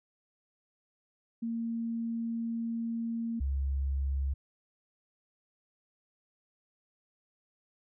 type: tone pair in turn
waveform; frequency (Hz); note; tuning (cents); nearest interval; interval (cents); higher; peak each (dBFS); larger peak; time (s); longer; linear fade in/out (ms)
sine; 230 / 68.38; A#3 / C#2; -23 / -23; octave + major sixth; 2100; first; -31 / -28; second; 1.42-3.4 / 3.4-4.34; first; 10
effects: none